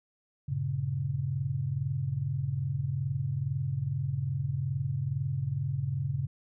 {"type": "tone cluster", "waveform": "sine", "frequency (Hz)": [96.5, 115.9, 138.3], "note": ["G2", "A#2", "C#3"], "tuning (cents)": [-27, -10, -4], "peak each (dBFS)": [-36, -35, -30], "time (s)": [0.48, 6.27], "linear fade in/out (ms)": 10, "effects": []}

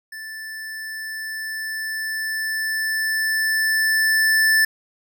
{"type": "tone with level ramp", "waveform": "square", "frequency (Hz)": 1760, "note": "A6", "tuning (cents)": 0, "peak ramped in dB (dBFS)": [-33, -14], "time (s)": [0.12, 4.65], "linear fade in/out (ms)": 5, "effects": []}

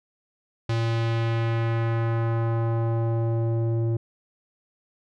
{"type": "tone with low-pass filter sweep", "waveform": "square", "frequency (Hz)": 114.8, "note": "A#2", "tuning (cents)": -26, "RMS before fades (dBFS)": -24, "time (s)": [0.69, 3.97], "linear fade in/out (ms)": 5, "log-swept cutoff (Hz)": [4700, 390], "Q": 1.1, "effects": []}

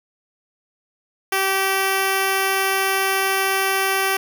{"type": "tone with notch filter", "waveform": "5% pulse", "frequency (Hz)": 386.3, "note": "G4", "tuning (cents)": -25, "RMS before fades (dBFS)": -20, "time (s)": [1.32, 4.17], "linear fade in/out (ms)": 5, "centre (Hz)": 4000, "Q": 1.4, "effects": []}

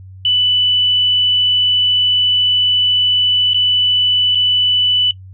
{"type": "tone with dropouts", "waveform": "sine", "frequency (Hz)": 2982, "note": "F#7", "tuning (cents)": 13, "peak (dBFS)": -11, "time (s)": [0.25, 5.11], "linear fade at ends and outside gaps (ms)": 2, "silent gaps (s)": [[3.534, 3.544], [4.349, 4.354]], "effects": ["noise-tail reverb RT60 0.1 s tail -19 dB re dry", "added 94 Hz sine -33 dBFS peak until 5.33 s"]}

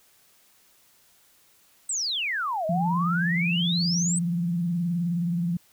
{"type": "exponential two-way sweep", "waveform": "sine", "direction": "down then up", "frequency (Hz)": [8372, 614, 8372], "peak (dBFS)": -25, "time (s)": [1.89, 4.19], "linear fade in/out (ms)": 5, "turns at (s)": 2.66}
{"type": "tone with vibrato", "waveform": "sine", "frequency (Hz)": 172.3, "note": "F3", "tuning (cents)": -23, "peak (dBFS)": -23, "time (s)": [2.69, 5.57], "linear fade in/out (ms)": 5, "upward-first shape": "sine", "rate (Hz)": 19, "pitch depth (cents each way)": 67}
{"effects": ["white hiss -60 dBFS RMS until 5.72 s"]}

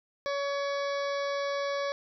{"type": "harmonic tone", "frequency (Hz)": 563, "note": "C#5", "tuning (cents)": 27, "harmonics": [1, 2, 3, 4, 6, 7, 8, 9, 10], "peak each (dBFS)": [-30, -36, -40, -42, -46, -47, -48, -49, -50], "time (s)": [0.26, 1.92], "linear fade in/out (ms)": 0, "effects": []}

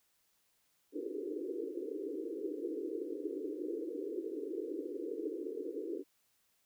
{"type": "band-pass noise", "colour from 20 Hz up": "pink", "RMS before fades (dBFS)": -40, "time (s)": [0.92, 6.04], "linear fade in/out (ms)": 50, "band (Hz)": [290, 480], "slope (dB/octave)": 96, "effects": ["white hiss -75 dBFS RMS until 6.65 s"]}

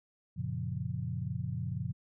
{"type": "chord", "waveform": "sine", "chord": "Gb major seventh", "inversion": "none", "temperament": "equal", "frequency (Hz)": [92.5, 116.54, 138.59, 174.61], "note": ["Gb2", "Bb2", "Db3", "F3"], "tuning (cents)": [0, 0, 0, 0], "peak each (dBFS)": [-40, -37, -38, -40], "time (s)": [0.36, 1.93], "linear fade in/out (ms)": 20, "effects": []}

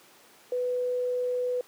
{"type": "tone", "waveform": "sine", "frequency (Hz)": 496.5, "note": "B4", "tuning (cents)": 9, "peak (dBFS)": -25, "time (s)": [0.52, 1.61], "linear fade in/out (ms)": 2, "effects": ["pink hiss -55 dBFS RMS until 1.67 s", "high-pass 300 Hz 12 dB/octave"]}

